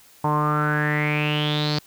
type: tone with low-pass filter sweep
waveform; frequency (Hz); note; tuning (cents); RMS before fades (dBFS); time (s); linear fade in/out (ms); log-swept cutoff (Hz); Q
sawtooth; 150; D3; +37; -22; 0.24-1.79; 5; 940 to 4600; 8.6
effects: white hiss -52 dBFS RMS until 1.86 s